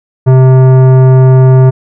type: tone with tanh clipping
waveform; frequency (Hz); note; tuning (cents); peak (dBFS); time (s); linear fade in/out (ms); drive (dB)
sine; 130.1; C3; -9; -3; 0.26-1.71; 20; 15
effects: none